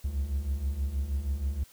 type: beating tone pair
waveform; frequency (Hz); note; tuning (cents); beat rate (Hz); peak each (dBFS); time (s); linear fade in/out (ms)
triangle; 65 / 71.3; C2 / C#2; -11 / +49; 6.3; -32 / -27; 0.04-1.64; 10
effects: white hiss -57 dBFS RMS until 1.72 s